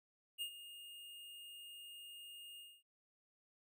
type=tone with ADSR envelope; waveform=square; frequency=2836 Hz; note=F7; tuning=26 cents sharp; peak=-39 dBFS; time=0.38-2.83 s; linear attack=36 ms; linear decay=80 ms; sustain=-13 dB; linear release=250 ms; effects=none